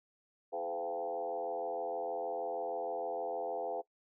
sine tone with frequency modulation, 598 Hz, D5, 31 cents sharp, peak -34 dBFS, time 0.52-3.82 s, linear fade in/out 20 ms, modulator 86.4 Hz, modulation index 2.4, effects noise-tail reverb RT60 0.1 s tail -20 dB re dry + high-pass 300 Hz 12 dB/octave

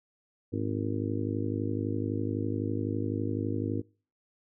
harmonic tone, 51.91 Hz, G#1, in tune, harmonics 2 / 3 / 4 / 5 / 6 / 7 / 8 / 9, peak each -33 / -44 / -41 / -34 / -35 / -39 / -44 / -39 dBFS, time 0.52-3.82 s, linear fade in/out 20 ms, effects noise-tail reverb RT60 0.4 s tail -25 dB re dry

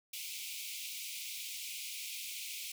pink high-pass noise, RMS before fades -43 dBFS, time 0.13-2.72 s, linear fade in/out 5 ms, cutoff 2200 Hz, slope 96 dB/octave, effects none

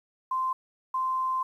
sine tone pair in turn, 1040 / 1040 Hz, C6 / C6, -11 / -11 cents, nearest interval unison, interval 0 cents, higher neither, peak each -25 dBFS, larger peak neither, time 0.31-0.53 / 0.94-1.43 s, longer second, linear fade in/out 5 ms, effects 10-bit

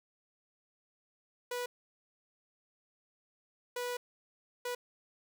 sawtooth tone bursts at uneven times, 490 Hz, B4, 14 cents flat, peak -31 dBFS, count 3, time 1.51-1.66 / 3.76-3.97 / 4.65-4.75 s, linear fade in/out 5 ms, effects none

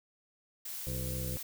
blue noise, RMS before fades -41 dBFS, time 0.65-1.43 s, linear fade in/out 5 ms
harmonic tone, 63.7 Hz, C2, 46 cents flat, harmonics 1 / 2 / 3 / 5 / 6 / 7 / 8, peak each -39 / -38 / -44 / -49 / -54 / -54 / -45 dBFS, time 0.87-1.37 s, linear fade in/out 0 ms
effects none

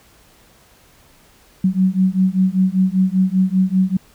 sine beating tone pair, 185 / 190.1 Hz, F#3 / F#3, 0 / +47 cents, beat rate 5.1 Hz, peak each -16 dBFS, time 1.64-3.97 s, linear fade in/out 5 ms, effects pink hiss -51 dBFS RMS until 4.14 s

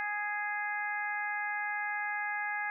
harmonic tone, 415.3 Hz, G#4, in tune, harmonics 2 / 3 / 4 / 5 / 6, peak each -37 / -45 / -35 / -38 / -49 dBFS, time 0-2.7 s, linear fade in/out 0 ms, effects none

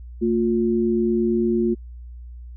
sine tone pair together, 225.2 / 354 Hz, A3 / F4, +40 / +23 cents, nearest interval minor sixth, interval 783 cents, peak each -20 dBFS, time 0.21-1.75 s, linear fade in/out 20 ms, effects added 60 Hz sine -35 dBFS peak until 2.56 s

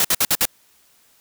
white noise bursts, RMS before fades -17 dBFS, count 5, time 0-0.454 s, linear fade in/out 2 ms, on 46 ms, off 56 ms, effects white hiss -57 dBFS RMS until 1.2 s

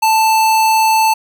square tone, 882 Hz, A5, 4 cents sharp, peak -10 dBFS, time 0.02-1.14 s, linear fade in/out 10 ms, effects none

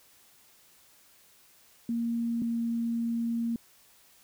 sine tone pair in turn, 233.1 / 232.2 Hz, A#3 / A#3, 0 / -7 cents, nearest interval unison, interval 7 cents, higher first, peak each -27 dBFS, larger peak neither, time 1.89-2.42 / 2.42-3.56 s, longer second, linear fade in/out 2 ms, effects white hiss -60 dBFS RMS until 4.23 s

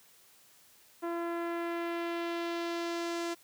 sawtooth tone with low-pass filter sweep, 340 Hz, F4, 46 cents flat, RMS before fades -35 dBFS, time 1.02-3.35 s, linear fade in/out 20 ms, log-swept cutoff 1300 to 7600 Hz, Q 1.1, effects white hiss -61 dBFS RMS until 3.43 s + high-pass 60 Hz 12 dB/octave

